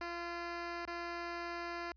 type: tone with dropouts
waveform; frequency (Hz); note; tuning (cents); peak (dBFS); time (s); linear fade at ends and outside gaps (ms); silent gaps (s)
10% pulse; 343.9; F4; -27; -31; 0.01-1.92; 2; 0.853-0.876
effects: added 60 Hz sine -61 dBFS peak until 1.96 s + resampled to 11025 Hz